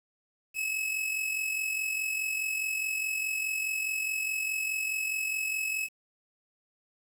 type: tone with amplitude modulation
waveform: 45% pulse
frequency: 2581 Hz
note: E7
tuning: 37 cents flat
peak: -27 dBFS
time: 0.54-5.89 s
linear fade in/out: 50 ms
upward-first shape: sine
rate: 44.8 Hz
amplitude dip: 50%
effects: 9-bit